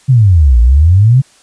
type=exponential two-way sweep; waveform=sine; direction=down then up; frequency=138.59 to 55.9 to 138.59 Hz; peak=-3 dBFS; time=0.08-1.22 s; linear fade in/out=20 ms; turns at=0.6 s; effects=white hiss -46 dBFS RMS until 1.42 s + resampled to 22050 Hz